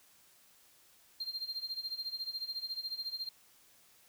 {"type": "tone with tremolo", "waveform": "triangle", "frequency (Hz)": 4186, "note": "C8", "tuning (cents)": 0, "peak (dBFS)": -32, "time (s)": [1.2, 3.29], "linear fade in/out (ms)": 5, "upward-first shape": "sine", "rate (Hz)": 14, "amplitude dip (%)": 85, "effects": ["tanh soft clip ceiling -30 dBFS", "white hiss -64 dBFS RMS until 4.08 s"]}